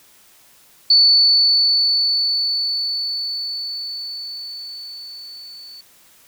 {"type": "tone with level ramp", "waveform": "sine", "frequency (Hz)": 4475, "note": "C#8", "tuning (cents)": 16, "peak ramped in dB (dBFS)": [-8, -36], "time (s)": [0.9, 5.81], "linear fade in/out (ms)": 5, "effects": ["white hiss -51 dBFS RMS until 6.27 s"]}